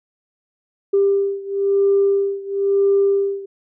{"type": "beating tone pair", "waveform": "sine", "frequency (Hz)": [396.3, 397.3], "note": ["G4", "G4"], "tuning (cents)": [19, 23], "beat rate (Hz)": 1, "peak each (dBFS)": [-16, -18], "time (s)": [0.93, 3.46], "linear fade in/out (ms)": 10, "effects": ["tanh soft clip ceiling -7 dBFS"]}